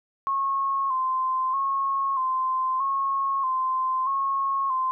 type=tone with vibrato; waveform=sine; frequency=1065 Hz; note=C6; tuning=30 cents sharp; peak=-22 dBFS; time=0.27-4.91 s; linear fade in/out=0 ms; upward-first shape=square; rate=0.79 Hz; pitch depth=43 cents each way; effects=none